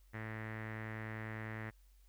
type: tone with low-pass filter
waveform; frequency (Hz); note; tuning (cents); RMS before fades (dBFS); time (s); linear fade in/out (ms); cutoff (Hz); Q
sawtooth; 110; A2; 0; -44; 0.13-1.71; 20; 1900; 5.6
effects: added 47 Hz sine -61 dBFS peak until 2.08 s + white hiss -75 dBFS RMS until 2.08 s